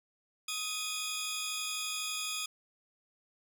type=tone cluster; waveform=20% pulse; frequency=1260 / 2468 / 3350 / 3571 Hz; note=D#6 / D#7 / G#7 / A7; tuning=+21 / -15 / +14 / +25 cents; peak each=-38 / -34 / -32 / -38 dBFS; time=0.48-2.46 s; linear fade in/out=5 ms; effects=none